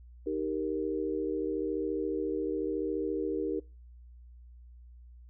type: chord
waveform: sine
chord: Eb major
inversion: none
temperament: equal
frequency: 311.1 / 392 / 466.2 Hz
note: Eb4 / G4 / Bb4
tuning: 0 / 0 / 0 cents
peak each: -34 dBFS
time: 0.26-3.6 s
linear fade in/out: 10 ms
effects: noise-tail reverb RT60 0.3 s tail -24 dB re dry + added 60 Hz sine -49 dBFS peak until 5.29 s